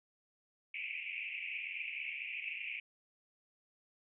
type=band-pass noise; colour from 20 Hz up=pink; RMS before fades=-42 dBFS; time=0.74-2.8 s; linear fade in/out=5 ms; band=2200 to 2700 Hz; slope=96 dB/octave; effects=none